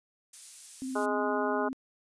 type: noise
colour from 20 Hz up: violet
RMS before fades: -41 dBFS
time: 0.33-1.06 s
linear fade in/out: 5 ms
type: tone with vibrato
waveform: sine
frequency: 261.6 Hz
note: C4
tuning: in tune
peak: -33 dBFS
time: 0.82-1.73 s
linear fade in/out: 0 ms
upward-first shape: square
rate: 17 Hz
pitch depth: 20 cents each way
type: harmonic tone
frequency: 207.7 Hz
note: G#3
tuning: in tune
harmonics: 2 / 3 / 4 / 5 / 6 / 7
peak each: -32 / -34 / -35 / -36 / -37 / -37 dBFS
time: 0.95-1.69 s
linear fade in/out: 10 ms
effects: resampled to 22050 Hz